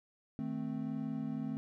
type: chord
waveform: triangle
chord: A diminished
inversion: second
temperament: equal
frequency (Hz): 155.56 / 220 / 261.6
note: Eb3 / A3 / C4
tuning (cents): 0 / 0 / 0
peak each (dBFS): -40 / -37 / -37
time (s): 0.39-1.57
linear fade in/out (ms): 0
effects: none